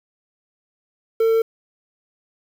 triangle tone with quantisation, 450.7 Hz, A4, 42 cents sharp, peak -12 dBFS, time 1.2-1.42 s, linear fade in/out 5 ms, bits 7, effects none

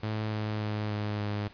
sawtooth tone with pitch steps, 108.2 / 107.08 / 105.97 / 104.88 / 103.79 Hz, A2 / A2 / G#2 / G#2 / G#2, -29 / -47 / +35 / +17 / -1 cents, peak -26 dBFS, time 0.03-1.48 s, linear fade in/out 5 ms, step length 290 ms, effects pink hiss -54 dBFS RMS until 1.53 s + resampled to 11025 Hz

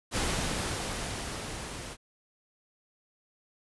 pink noise with level ramp, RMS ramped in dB -29 to -41 dBFS, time 0.11-1.97 s, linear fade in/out 50 ms, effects resampled to 24000 Hz

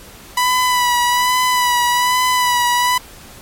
sawtooth tone with vibrato, 987.8 Hz, B5, in tune, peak -9 dBFS, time 0.37-2.98 s, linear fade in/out 5 ms, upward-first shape sine, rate 1.2 Hz, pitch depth 32 cents each way, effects pink hiss -39 dBFS RMS until 3.41 s + MP3 64 kbps

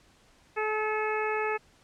harmonic tone with a mistuned harmonic, 430.2 Hz, A4, 39 cents flat, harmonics 1 / 2 / 3 / 4 / 5 / 6, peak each -30 / -33 / -35 / -36 / -37 / -38 dBFS, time 0.56-1.58 s, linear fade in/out 20 ms, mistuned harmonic 5, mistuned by +21 cents, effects pink hiss -61 dBFS RMS until 1.83 s + low-pass 8000 Hz 12 dB/octave

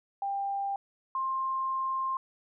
sine tone pair in turn, 794 / 1057.4 Hz, G5 / C6, +22 / +18 cents, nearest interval perfect fourth, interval 496 cents, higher second, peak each -29 / -28 dBFS, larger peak second, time 0.22-0.76 / 1.15-2.17 s, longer second, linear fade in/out 2 ms, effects none

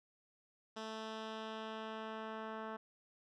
10% pulse tone with low-pass filter sweep, 220 Hz, A3, in tune, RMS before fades -45 dBFS, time 0.76-2.77 s, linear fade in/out 10 ms, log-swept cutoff 5100 to 1700 Hz, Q 1.3, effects none

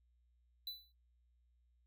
square tone with exponential decay, 3986 Hz, B7, 15 cents sharp, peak -40 dBFS, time 0.67-0.92 s, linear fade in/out 2 ms, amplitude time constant 54 ms, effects noise-tail reverb RT60 0.2 s tail -18 dB re dry + added 60 Hz sine -70 dBFS peak until 1.86 s

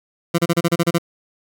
20% pulse tone bursts, 169.9 Hz, F3, 47 cents flat, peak -9 dBFS, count 9, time 0.34-0.984 s, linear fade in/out 10 ms, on 44 ms, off 31 ms, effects none

